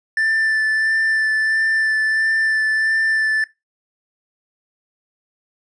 triangle tone with vibrato, 1767 Hz, A6, 7 cents sharp, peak -14 dBFS, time 0.17-3.44 s, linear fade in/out 2 ms, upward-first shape sine, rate 1.5 Hz, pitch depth 13 cents each way, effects noise-tail reverb RT60 0.2 s tail -18 dB re dry + resampled to 22050 Hz

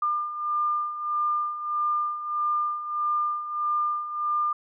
sine beating tone pair, 1200 / 1201.6 Hz, D6 / D6, +37 / +39 cents, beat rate 1.6 Hz, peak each -31 / -25 dBFS, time 0.02-4.53 s, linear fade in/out 5 ms, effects none

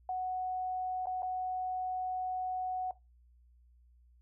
sine tone with dropouts, 740 Hz, F#5, in tune, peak -32 dBFS, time 0.09-2.91 s, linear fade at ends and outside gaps 2 ms, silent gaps 1.058-1.069 / 1.222-1.229 s, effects noise-tail reverb RT60 0.2 s tail -17 dB re dry + added 60 Hz sine -60 dBFS peak until 4.21 s

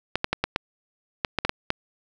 clicks, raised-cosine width 0.3 ms, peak -6 dBFS, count 10, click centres 0.156 / 0.244 / 0.33 / 0.44 / 0.561 / 1.248 / 1.387 / 1.45 / 1.494 / 1.704 s, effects none

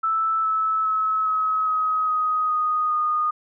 sine tone with pitch steps, 1317 / 1304.1 / 1291.4 / 1278.8 / 1266.3 / 1253.9 / 1241.6 / 1229.5 Hz, E6 / E6 / E6 / D#6 / D#6 / D#6 / D#6 / D#6, -2 / -19 / -36 / +47 / +30 / +13 / -4 / -21 cents, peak -19 dBFS, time 0.03-3.31 s, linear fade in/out 10 ms, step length 410 ms, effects none

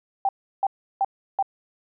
sine tone bursts, 784 Hz, G5, in tune, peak -18 dBFS, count 4, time 0.25-1.426 s, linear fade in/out 2 ms, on 39 ms, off 340 ms, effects none

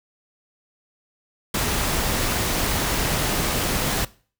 pink noise, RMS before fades -23 dBFS, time 1.54-4.05 s, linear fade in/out 5 ms, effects noise-tail reverb RT60 0.4 s tail -20 dB re dry

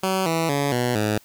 10% pulse tone with pitch steps, 189.4 / 163.93 / 141.89 / 122.81 / 106.3 Hz, F#3 / E3 / C#3 / B2 / G#2, +41 / -9 / +41 / -9 / +41 cents, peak -12 dBFS, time 0.03-1.18 s, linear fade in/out 5 ms, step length 230 ms, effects white hiss -54 dBFS RMS until 1.24 s

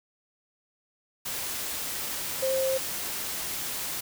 sine tone in noise, 529 Hz, C5, 19 cents sharp, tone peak -24 dBFS, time 2.42-2.78 s, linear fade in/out 10 ms, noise white, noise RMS -33 dBFS, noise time 1.25-4.01 s, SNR +6 dB, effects none

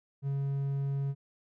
triangle tone, 138.7 Hz, C#3, 1 cent sharp, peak -27 dBFS, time 0.22-1.15 s, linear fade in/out 50 ms, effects none

